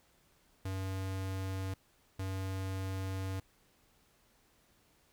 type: tone bursts at uneven times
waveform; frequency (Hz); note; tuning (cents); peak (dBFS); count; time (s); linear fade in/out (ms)
square; 95.3; G2; -48; -36; 2; 0.65-1.74 / 2.19-3.4; 5
effects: pink hiss -69 dBFS RMS until 5.12 s